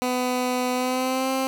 15% pulse tone with pitch glide, 250.7 to 264.1 Hz, B3 to C4, +26 to +16 cents, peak -16 dBFS, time 0.02-1.47 s, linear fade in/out 0 ms, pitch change +90 cents, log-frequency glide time 0.73-1.31 s, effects none

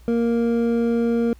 triangle tone pair together, 233.1 / 467.1 Hz, A#3 / A#4, 0 / +3 cents, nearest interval octave, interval 1203 cents, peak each -17 / -20 dBFS, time 0.08-1.33 s, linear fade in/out 0 ms, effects added 60 Hz sine -44 dBFS peak until 1.39 s + pink hiss -57 dBFS RMS until 1.39 s

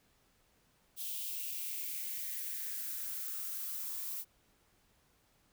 violet noise with high-pass filter sweep, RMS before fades -40 dBFS, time 0.96-4.25 s, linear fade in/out 50 ms, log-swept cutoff 3200 to 920 Hz, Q 3.6, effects pink hiss -71 dBFS RMS until 5.52 s

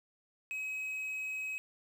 triangle tone with quantisation, 2547 Hz, D#7, 40 cents sharp, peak -34 dBFS, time 0.51-1.58 s, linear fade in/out 0 ms, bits 10, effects none

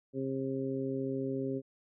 harmonic tone, 133.9 Hz, C3, 40 cents sharp, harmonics 1 / 2 / 3 / 4, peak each -40 / -35 / -36 / -42 dBFS, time 0.13-1.62 s, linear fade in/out 50 ms, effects none

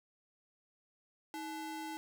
square ring-modulated tone, 587.3 Hz, D5, in tune, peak -38 dBFS, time 1.34-1.97 s, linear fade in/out 0 ms, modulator 270 Hz, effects none

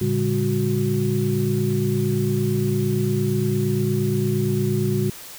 sine tone cluster, 112 / 140.7 / 200.3 / 367.2 Hz, A2 / C#3 / G3 / F#4, +31 / +26 / +38 / -13 cents, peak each -24 dBFS, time 0.01-5.1 s, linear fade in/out 5 ms, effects white hiss -39 dBFS RMS until 5.38 s

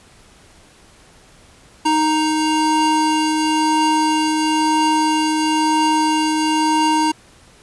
square tone pair together, 311.1 / 932.3 Hz, D#4 / A#5, 0 / 0 cents, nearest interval octave + perfect fifth, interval 1900 cents, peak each -18 dBFS, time 1.85-7.12 s, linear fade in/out 10 ms, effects pink hiss -48 dBFS RMS until 7.62 s + resampled to 24000 Hz

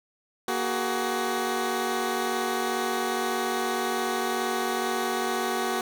15% pulse tone cluster, 235.9 / 374.8 / 417.2 Hz, A#3 / F#4 / G#4, +21 / +22 / +8 cents, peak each -25 / -21 / -28 dBFS, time 0.48-5.81 s, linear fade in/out 2 ms, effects none

